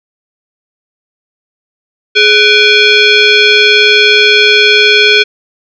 sine tone with frequency modulation, 419.4 Hz, G#4, 17 cents sharp, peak -3 dBFS, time 2.15-5.24 s, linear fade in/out 20 ms, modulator 958 Hz, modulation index 3.9, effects none

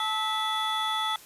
triangle tone cluster, 872 / 1298 / 1973 / 3431 Hz, A5 / E6 / B6 / A7, -16 / -27 / -2 / -44 cents, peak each -29 / -29 / -35 / -29 dBFS, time 0-1.16 s, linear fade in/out 2 ms, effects white hiss -50 dBFS RMS until 1.25 s + resampled to 32000 Hz

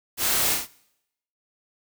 white noise with echo, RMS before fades -25 dBFS, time 0.17-0.57 s, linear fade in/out 50 ms, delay 35 ms, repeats 3, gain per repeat -3 dB, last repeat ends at 0.675 s, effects noise-tail reverb RT60 0.8 s tail -22 dB re dry

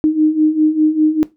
sine beating tone pair, 305.8 / 310.8 Hz, D#4 / D#4, -30 / -2 cents, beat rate 5 Hz, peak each -16 / -12 dBFS, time 0.04-1.23 s, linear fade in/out 0 ms, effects noise-tail reverb RT60 0.2 s tail -17 dB re dry

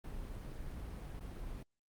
brown noise with dropouts, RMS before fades -44 dBFS, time 0.04-1.63 s, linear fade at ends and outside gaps 5 ms, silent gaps 1.196-1.206 s, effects Opus 32 kbps

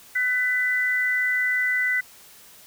sine tone pair together, 1500 / 1994.2 Hz, F#6 / B6, +23 / +16 cents, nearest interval perfect fourth, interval 493 cents, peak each -26 / -21 dBFS, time 0.15-2.01 s, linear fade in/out 10 ms, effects white hiss -49 dBFS RMS until 2.66 s

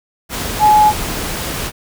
sine tone in noise, 847 Hz, G#5, 34 cents sharp, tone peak -6 dBFS, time 0.59-0.93 s, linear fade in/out 50 ms, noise pink, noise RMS -22 dBFS, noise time 0.29-1.72 s, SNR +13 dB, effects none

